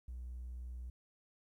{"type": "tone", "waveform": "triangle", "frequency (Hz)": 61.5, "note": "B1", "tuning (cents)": -7, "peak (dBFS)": -39, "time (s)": [0.08, 0.9], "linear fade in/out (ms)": 5, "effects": ["tanh soft clip ceiling -39 dBFS", "13-bit"]}